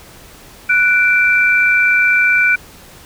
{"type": "tone pair together", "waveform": "sine", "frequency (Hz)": [1480, 2344], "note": ["F#6", "D7"], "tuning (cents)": [0, -4], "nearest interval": "minor sixth", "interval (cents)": 796, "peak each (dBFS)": -12, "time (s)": [0.69, 2.56], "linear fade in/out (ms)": 10, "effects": ["pink hiss -40 dBFS RMS until 3.05 s"]}